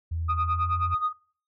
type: tone with pitch glide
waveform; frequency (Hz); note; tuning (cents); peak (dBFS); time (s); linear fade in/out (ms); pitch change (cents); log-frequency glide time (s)
sine; 82.41 to 86.86; E2 to F2; 0 to -9; -26; 0.11-0.95; 10; +91; 0.29-0.7
type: tone with tremolo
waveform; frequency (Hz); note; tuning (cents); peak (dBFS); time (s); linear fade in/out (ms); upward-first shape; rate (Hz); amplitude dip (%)
sine; 1240; D#6; -6; -20; 0.28-1.13; 20; sine; 9.4; 80
effects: noise-tail reverb RT60 0.5 s tail -26 dB re dry + tanh soft clip ceiling -18 dBFS